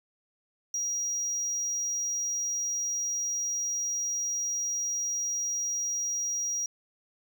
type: tone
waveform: triangle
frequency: 5730 Hz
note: F8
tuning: 44 cents sharp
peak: -27 dBFS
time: 0.74-6.66 s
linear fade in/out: 2 ms
effects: none